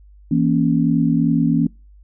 sine chord, A# diminished, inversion second, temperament equal with one note detuned, 164.81 / 234.4 / 277.2 Hz, E3 / A#3 / C#4, 0 / +10 / 0 cents, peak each -18 dBFS, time 0.31-1.67 s, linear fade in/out 5 ms, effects noise-tail reverb RT60 0.3 s tail -26 dB re dry + added 50 Hz sine -43 dBFS peak until 2.03 s

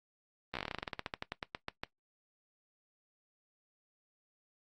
slowing click train, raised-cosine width 0.3 ms, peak -20 dBFS, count 23, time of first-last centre 0.54-1.835 s, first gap 14 ms, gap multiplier 1.12, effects noise-tail reverb RT60 0.1 s tail -18 dB re dry + Opus 32 kbps

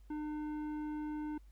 sine tone with tanh clipping, 302.2 Hz, D4, 50 cents sharp, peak -39 dBFS, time 0.1-1.38 s, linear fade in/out 5 ms, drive 11 dB, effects added 50 Hz sine -55 dBFS peak until 1.51 s + pink hiss -75 dBFS RMS until 1.51 s

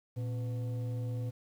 sine tone with frequency modulation, 116.9 Hz, A#2, 5 cents sharp, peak -31 dBFS, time 0.16-1.31 s, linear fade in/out 20 ms, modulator 384 Hz, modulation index 0.4, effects tanh soft clip ceiling -30 dBFS + 10-bit

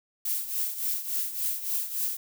violet noise with tremolo, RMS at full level -27 dBFS, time 0.25-2.17 s, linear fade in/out 5 ms, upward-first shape triangle, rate 3.5 Hz, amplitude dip 75%, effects none

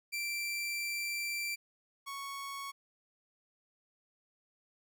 sawtooth tone pair in turn, 2349 / 1108.6 Hz, D7 / C#6, 0 / 0 cents, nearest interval octave + minor second, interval 1300 cents, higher first, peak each -31 / -36 dBFS, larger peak first, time 0.12-1.56 / 2.06-2.72 s, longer first, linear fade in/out 20 ms, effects none

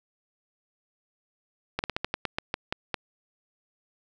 slowing click train, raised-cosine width 0.3 ms, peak -11 dBFS, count 11, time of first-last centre 1.79-2.943 s, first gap 49 ms, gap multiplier 1.18, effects none

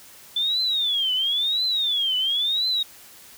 sine tone with vibrato, 3490 Hz, A7, 15 cents flat, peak -20 dBFS, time 0.36-2.83 s, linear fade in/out 5 ms, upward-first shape triangle, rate 0.97 Hz, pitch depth 280 cents each way, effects white hiss -47 dBFS RMS until 3.37 s

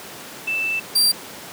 sine / sawtooth tone pair in turn, 2649 / 4717 Hz, E7 / D8, +8 / +7 cents, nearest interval minor seventh, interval 999 cents, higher second, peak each -20 / -11 dBFS, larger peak second, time 0.47-0.8 / 0.95-1.12 s, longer first, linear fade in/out 10 ms, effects pink hiss -36 dBFS RMS until 1.52 s + high-pass 200 Hz 12 dB/octave

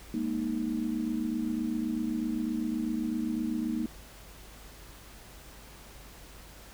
sine chord, Ab suspended second, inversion none, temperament equal with one note detuned, 207.7 / 235.5 / 311.1 Hz, Ab3 / Bb3 / Eb4, 0 / +18 / 0 cents, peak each -36 / -31 / -33 dBFS, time 0.14-3.86 s, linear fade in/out 2 ms, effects added 50 Hz sine -51 dBFS peak until 6.73 s + pink hiss -51 dBFS RMS until 6.73 s

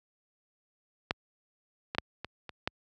clicks, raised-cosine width 0.3 ms, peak -11 / -17 / -8 / -21 / -24 / -13 dBFS, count 6, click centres 1.109 / 1.949 / 1.984 / 2.246 / 2.493 / 2.675 s, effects high-pass 60 Hz 12 dB/octave

